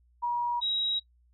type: tone pair in turn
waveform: sine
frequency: 958 / 3832 Hz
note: A#5 / A#7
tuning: +47 / +47 cents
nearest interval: 2 octaves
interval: 2400 cents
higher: second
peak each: -26 dBFS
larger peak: neither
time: 0.22-0.61 / 0.61-1 s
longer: neither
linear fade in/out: 20 ms
effects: noise-tail reverb RT60 0.1 s tail -19 dB re dry + added 60 Hz sine -61 dBFS peak until 1.33 s